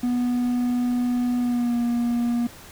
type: tone with pitch glide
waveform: triangle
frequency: 245.3 to 238.2 Hz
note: B3 to A#3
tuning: -12 to +38 cents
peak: -18 dBFS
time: 0.03-2.47 s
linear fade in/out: 5 ms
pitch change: -50 cents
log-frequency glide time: 1.39-1.76 s
effects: pink hiss -44 dBFS RMS until 2.71 s